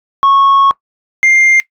sine tone pair in turn, 1100 / 2106 Hz, C#6 / C7, -14 / +11 cents, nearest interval major seventh, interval 1125 cents, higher second, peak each -3 dBFS, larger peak neither, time 0.23-0.71 / 1.23-1.6 s, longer first, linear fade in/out 0 ms, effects noise-tail reverb RT60 0.1 s tail -21 dB re dry + tanh soft clip ceiling -4 dBFS

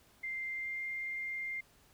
sine tone with pitch glide, 2093 to 2106 Hz, C7 to C7, 0 to +11 cents, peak -36 dBFS, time 0.23-1.61 s, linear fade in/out 10 ms, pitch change +11 cents, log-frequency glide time 0.53-0.82 s, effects pink hiss -65 dBFS RMS until 1.93 s

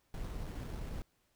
brown noise with sample-and-hold, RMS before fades -41 dBFS, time 0.14-1.02 s, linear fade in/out 0 ms, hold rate 4900 Hz, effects pink hiss -75 dBFS RMS until 1.35 s

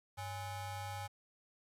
40% pulse ring-modulated tone, 462 Hz, A#4, 16 cents flat, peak -37 dBFS, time 0.17-1.08 s, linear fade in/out 20 ms, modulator 363 Hz, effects resampled to 32000 Hz + 11-bit

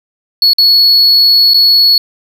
triangle tone with dropouts, 4381 Hz, C#8, 21 cents flat, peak -3 dBFS, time 0.42-1.98 s, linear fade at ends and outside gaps 2 ms, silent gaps 0.534-0.583 / 1.536-1.543 s, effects none

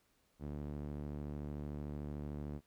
sawtooth tone with band-pass filter, 73.42 Hz, D2, in tune, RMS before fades -43 dBFS, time 0.39-2.61 s, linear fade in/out 50 ms, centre 220 Hz, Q 0.79, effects pink hiss -75 dBFS RMS until 2.66 s

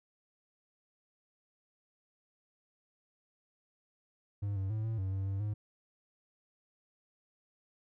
triangle tone with pitch steps, 101.3 / 96.3 / 108.7 / 112 / 95.2 / 96.6 / 97.7 / 105.1 Hz, G#2 / G2 / A2 / A2 / F#2 / G2 / G2 / G#2, -43 / -30 / -21 / +31 / +50 / -25 / -5 / +21 cents, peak -30 dBFS, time 4.42-5.54 s, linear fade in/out 10 ms, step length 140 ms, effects none

